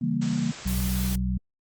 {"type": "chord", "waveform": "sine", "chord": "C# diminished seventh", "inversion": "none", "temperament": "equal", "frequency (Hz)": [138.59, 164.81, 196, 233.1], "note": ["C#3", "E3", "G3", "Bb3"], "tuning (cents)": [0, 0, 0, 0], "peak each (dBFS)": [-31, -29, -30, -26], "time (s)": [0.01, 0.52], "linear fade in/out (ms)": 10}
{"type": "noise", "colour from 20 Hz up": "white", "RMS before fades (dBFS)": -35, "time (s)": [0.21, 1.16], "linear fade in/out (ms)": 10}
{"type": "harmonic tone", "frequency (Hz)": 62.6, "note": "B1", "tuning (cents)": 24, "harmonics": [1, 2, 3], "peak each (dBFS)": [-26, -33, -27], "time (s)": [0.65, 1.38], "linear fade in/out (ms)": 10}
{"effects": ["Opus 24 kbps"]}